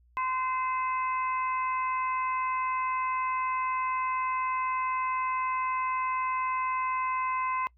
harmonic tone with a mistuned harmonic, 516 Hz, C5, 24 cents flat, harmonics 2 / 3 / 4 / 5, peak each -28 / -44 / -37 / -41 dBFS, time 0.17-7.67 s, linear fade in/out 0 ms, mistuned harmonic 3, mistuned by -23 cents, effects noise-tail reverb RT60 0.1 s tail -23 dB re dry + added 60 Hz sine -59 dBFS peak until 7.77 s

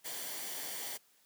white noise with comb filter, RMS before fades -41 dBFS, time 0.04-0.98 s, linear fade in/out 20 ms, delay 0.77 ms, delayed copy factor -0.5, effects white hiss -68 dBFS RMS until 1.25 s + high-pass 150 Hz 12 dB/octave

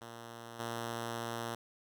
5% pulse tone with level steps, 116.54 Hz, A#2, in tune, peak -35 / -26 dBFS, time 0.01-1.55 s, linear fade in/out 5 ms, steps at 0.59 s, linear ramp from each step 10 ms, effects none

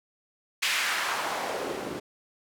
white noise with band-pass filter sweep, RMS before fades -30 dBFS, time 0.62-2 s, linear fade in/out 10 ms, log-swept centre 2600 to 260 Hz, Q 1.4, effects none

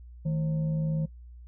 sine tone with frequency modulation, 157.9 Hz, D#3, 26 cents sharp, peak -25 dBFS, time 0.25-1.06 s, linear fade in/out 10 ms, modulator 377 Hz, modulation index 0.34, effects noise-tail reverb RT60 0.1 s tail -20 dB re dry + added 60 Hz sine -44 dBFS peak until 1.47 s

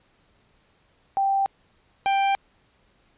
sine / 45% pulse tone pair in turn, 784 / 787.1 Hz, G5 / G5, 0 / +7 cents, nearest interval unison, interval 7 cents, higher second, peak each -19 dBFS, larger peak neither, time 1.17-1.46 / 2.06-2.35 s, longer neither, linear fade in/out 0 ms, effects pink hiss -63 dBFS RMS until 3.17 s + resampled to 8000 Hz

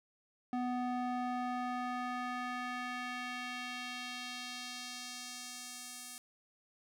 square tone with band-pass filter sweep, 248.1 Hz, B3, 8 cents sharp, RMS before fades -40 dBFS, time 0.53-6.18 s, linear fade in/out 0 ms, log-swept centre 540 to 9300 Hz, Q 1.1, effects none

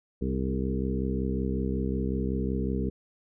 harmonic tone with a mistuned harmonic, 65.41 Hz, C2, in tune, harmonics 1 / 2 / 3 / 4 / 5 / 6 / 7, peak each -31 / -35 / -31 / -34 / -39 / -36 / -38 dBFS, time 0.21-2.9 s, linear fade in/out 10 ms, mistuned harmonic 6, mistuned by +21 cents, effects none

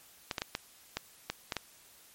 clicks, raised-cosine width 0.2 ms, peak -15 dBFS, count 8, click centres 0.312 / 0.382 / 0.419 / 0.551 / 0.97 / 1.3 / 1.522 / 1.567 s, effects white hiss -58 dBFS RMS until 2.14 s + MP3 64 kbps

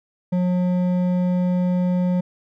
sine tone with hard clipping, 180 Hz, F#3, 47 cents flat, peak -19 dBFS, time 0.32-2.21 s, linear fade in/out 10 ms, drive 8 dB, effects none

